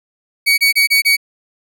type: tone bursts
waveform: 30% pulse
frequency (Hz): 2252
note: C#7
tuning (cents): +27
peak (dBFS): -7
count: 5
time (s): 0.46-1.168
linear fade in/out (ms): 20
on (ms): 120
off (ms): 27
effects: none